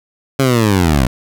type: linear sweep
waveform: 15% pulse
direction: down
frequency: 138.59 to 59.2 Hz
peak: -4 dBFS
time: 0.39-1.07 s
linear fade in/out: 5 ms
effects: none